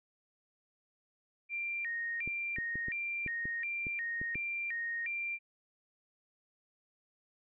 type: tone with vibrato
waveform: sine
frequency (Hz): 2100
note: C7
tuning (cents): +6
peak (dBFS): -34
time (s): 1.49-5.39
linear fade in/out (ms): 50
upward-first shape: square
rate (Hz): 1.4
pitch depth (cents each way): 210
type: clicks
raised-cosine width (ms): 3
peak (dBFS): -30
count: 9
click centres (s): 2.276 / 2.585 / 2.756 / 2.884 / 3.263 / 3.455 / 3.868 / 4.215 / 4.356
effects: none